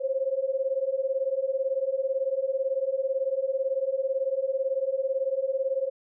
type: beating tone pair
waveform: sine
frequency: 523.3 / 541.3 Hz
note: C5 / C#5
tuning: 0 / -41 cents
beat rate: 18 Hz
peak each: -28 / -27 dBFS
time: 0-5.9 s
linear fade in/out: 20 ms
effects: none